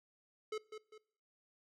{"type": "tone with echo", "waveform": "square", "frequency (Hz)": 430.9, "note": "A4", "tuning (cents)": -36, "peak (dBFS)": -38, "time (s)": [0.52, 0.58], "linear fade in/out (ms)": 5, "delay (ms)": 200, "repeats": 2, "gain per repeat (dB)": -8, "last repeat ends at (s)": 0.98, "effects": ["noise-tail reverb RT60 0.6 s tail -22 dB re dry", "low-pass 6000 Hz 12 dB/octave"]}